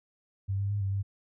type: tone with pitch steps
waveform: sine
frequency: 97.8 / 99.8 / 102.3 / 97.5 / 98.9 Hz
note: G2 / G2 / G#2 / G2 / G2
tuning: -4 / +32 / -26 / -9 / +16 cents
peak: -27 dBFS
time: 0.48-1.03 s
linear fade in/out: 20 ms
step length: 110 ms
effects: none